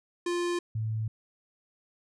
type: tone pair in turn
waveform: square / sine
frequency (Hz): 349.2 / 109.99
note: F4 / A2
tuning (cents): 0 / 0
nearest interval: octave + minor sixth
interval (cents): 2000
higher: first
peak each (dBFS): -28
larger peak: neither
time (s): 0.26-0.59 / 0.75-1.08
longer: neither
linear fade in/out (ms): 5
effects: resampled to 22050 Hz

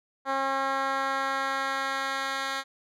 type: tone with band-pass filter sweep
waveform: 10% pulse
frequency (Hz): 270.4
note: C#4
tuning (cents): -43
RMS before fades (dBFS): -29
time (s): 0.25-2.64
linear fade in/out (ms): 50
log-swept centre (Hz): 960 to 2700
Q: 0.88
effects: none

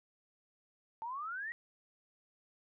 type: exponential sweep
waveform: sine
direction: up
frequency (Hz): 880 to 1930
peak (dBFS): -38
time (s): 1.02-1.52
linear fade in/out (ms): 0
effects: none

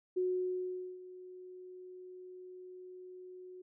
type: tone with ADSR envelope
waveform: sine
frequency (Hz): 366.3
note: F#4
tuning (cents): -17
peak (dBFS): -29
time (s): 0.16-3.62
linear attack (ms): 14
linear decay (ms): 810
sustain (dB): -18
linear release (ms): 8
effects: none

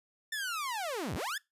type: linear two-way sweep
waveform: sawtooth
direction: down then up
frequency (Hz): 1800 to 61.74 to 1800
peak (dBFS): -30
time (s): 0.32-1.38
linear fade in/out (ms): 5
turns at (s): 1.15
effects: noise-tail reverb RT60 0.2 s tail -23 dB re dry + resampled to 32000 Hz

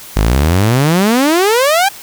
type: exponential sweep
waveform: sawtooth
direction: up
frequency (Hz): 47.78 to 819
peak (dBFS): -5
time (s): 0.16-1.89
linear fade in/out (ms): 10
effects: white hiss -33 dBFS RMS until 2.02 s

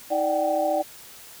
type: tone cluster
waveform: sine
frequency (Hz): 317.7 / 589 / 755 / 789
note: D#4 / D5 / F#5 / G5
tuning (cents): +36 / +5 / +35 / +11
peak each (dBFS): -30 / -23 / -26 / -30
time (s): 0.1-0.83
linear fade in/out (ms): 20
effects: white hiss -45 dBFS RMS until 1.4 s

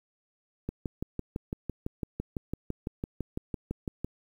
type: click train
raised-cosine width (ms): 3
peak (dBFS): -19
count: 21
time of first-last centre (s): 0.69-4.046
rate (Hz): 5.96
effects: 9-bit

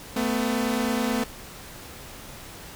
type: tone pair together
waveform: sawtooth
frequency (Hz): 222.2 / 251.6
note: A3 / B3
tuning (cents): +17 / +32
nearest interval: major second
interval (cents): 215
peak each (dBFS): -22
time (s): 0.16-1.24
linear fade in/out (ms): 5
effects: pink hiss -42 dBFS RMS until 2.75 s

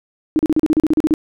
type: tone bursts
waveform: sine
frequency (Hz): 311.1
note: D#4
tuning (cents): 0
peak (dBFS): -10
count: 12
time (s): 0.36-1.139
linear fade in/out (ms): 0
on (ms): 31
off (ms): 37
effects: none

